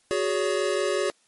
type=chord; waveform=square; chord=F# suspended second; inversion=none; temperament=equal with one note detuned; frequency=370 / 415.3 / 565 Hz; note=F#4 / G#4 / C#5; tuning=0 / 0 / +33 cents; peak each=-28 dBFS; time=0.11-1.1 s; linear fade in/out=0 ms; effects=white hiss -64 dBFS RMS until 1.27 s + MP3 48 kbps